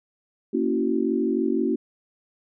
sine chord, F# dominant seventh, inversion first, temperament equal with one note detuned, 233.1 / 277.2 / 329.6 / 375.8 Hz, A#3 / C#4 / E4 / F#4, 0 / 0 / 0 / +27 cents, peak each -26 dBFS, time 0.53-1.76 s, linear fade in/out 10 ms, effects none

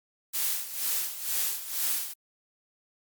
blue noise with tremolo, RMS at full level -27 dBFS, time 0.33-2.14 s, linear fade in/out 20 ms, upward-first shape sine, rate 2.1 Hz, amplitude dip 75%, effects Opus 48 kbps

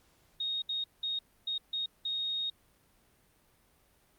sine tone bursts at uneven times, 3729 Hz, A#7, in tune, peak -31 dBFS, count 6, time 0.4-0.62 / 0.69-0.84 / 1.03-1.19 / 1.47-1.58 / 1.73-1.86 / 2.05-2.5 s, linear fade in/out 5 ms, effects pink hiss -67 dBFS RMS until 4.18 s + Opus 48 kbps

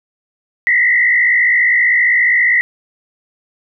sine tone with frequency modulation, 1974 Hz, B6, 1 cent flat, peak -9 dBFS, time 0.67-2.61 s, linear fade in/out 0 ms, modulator 55.1 Hz, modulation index 1.6, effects none

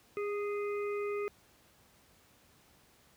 harmonic tone with a mistuned harmonic, 413.7 Hz, G#4, 7 cents flat, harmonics 1 / 3 / 5 / 6, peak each -33 / -43 / -47 / -49 dBFS, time 0.17-1.28 s, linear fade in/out 0 ms, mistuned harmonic 1, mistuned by -17 cents, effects pink hiss -64 dBFS RMS until 3.16 s + high-pass 60 Hz 12 dB/octave

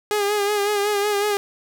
sawtooth tone with vibrato, 411 Hz, G#4, 18 cents flat, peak -15 dBFS, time 0.11-1.37 s, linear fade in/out 0 ms, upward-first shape sine, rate 5.4 Hz, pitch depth 44 cents each way, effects none

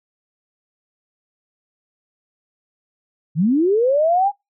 sine linear sweep, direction up, 138.8 to 830.6 Hz, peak -13 dBFS, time 3.35-4.32 s, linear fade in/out 50 ms, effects noise-tail reverb RT60 0.2 s tail -26 dB re dry

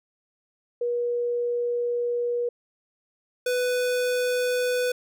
sine / square tone pair in turn, 480.6 / 496.7 Hz, B4 / B4, -47 / +10 cents, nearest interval minor second, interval 57 cents, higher second, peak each -23 dBFS, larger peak neither, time 0.81-2.49 / 3.46-4.92 s, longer first, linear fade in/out 5 ms, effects none

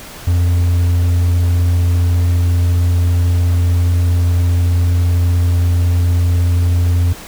triangle tone, 87.31 Hz, F2, in tune, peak -8 dBFS, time 0.27-7.13 s, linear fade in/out 5 ms, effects pink hiss -33 dBFS RMS until 7.27 s

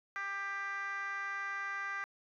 sine tone with frequency modulation, 1582 Hz, G6, 15 cents sharp, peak -34 dBFS, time 0.16-2.04 s, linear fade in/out 0 ms, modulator 394 Hz, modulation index 1.3, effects tanh soft clip ceiling -34 dBFS

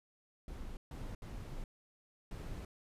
brown noise bursts at uneven times, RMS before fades -44 dBFS, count 4, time 0.48-0.77 / 0.91-1.15 / 1.22-1.64 / 2.31-2.65 s, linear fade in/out 2 ms, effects resampled to 32000 Hz

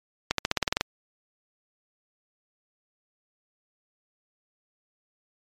accelerating click train, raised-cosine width 0.2 ms, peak -5 dBFS, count 10, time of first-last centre 0.31-0.81 s, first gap 73 ms, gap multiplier 0.93, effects MP3 96 kbps

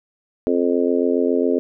harmonic tone, 87.31 Hz, F2, in tune, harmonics 3 / 4 / 5 / 6 / 7, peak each -20 / -22 / -20 / -26 / -27 dBFS, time 0.47-1.59 s, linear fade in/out 0 ms, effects none

